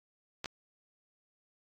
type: clicks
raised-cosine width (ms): 0.2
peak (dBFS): -19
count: 2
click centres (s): 0.444 / 0.458
effects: AAC 48 kbps